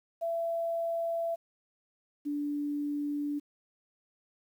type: tone pair in turn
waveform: sine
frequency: 670 / 291.1 Hz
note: E5 / D4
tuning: +28 / -15 cents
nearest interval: octave + major second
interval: 1443 cents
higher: first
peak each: -29 / -30 dBFS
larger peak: first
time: 0.21-1.36 / 2.25-3.4 s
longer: neither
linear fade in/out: 20 ms
effects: 10-bit